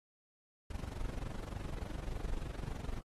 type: noise with amplitude modulation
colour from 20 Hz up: brown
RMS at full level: -37 dBFS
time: 0.7-3.01 s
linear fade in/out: 5 ms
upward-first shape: sine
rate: 23.4 Hz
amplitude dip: 80%
effects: AAC 32 kbps